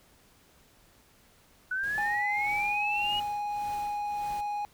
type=linear sweep; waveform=sine; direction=up; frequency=1476 to 2918 Hz; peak=-28 dBFS; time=1.71-3.2 s; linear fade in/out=5 ms
type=noise with tremolo; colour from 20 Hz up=pink; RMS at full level=-46 dBFS; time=1.83-4.41 s; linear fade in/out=5 ms; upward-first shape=triangle; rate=1.7 Hz; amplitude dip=90%
type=tone with vibrato; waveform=triangle; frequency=827 Hz; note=G#5; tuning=8 cents flat; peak=-28 dBFS; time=1.98-4.65 s; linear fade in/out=0 ms; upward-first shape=triangle; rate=19 Hz; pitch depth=8 cents each way
effects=pink hiss -61 dBFS RMS until 4.73 s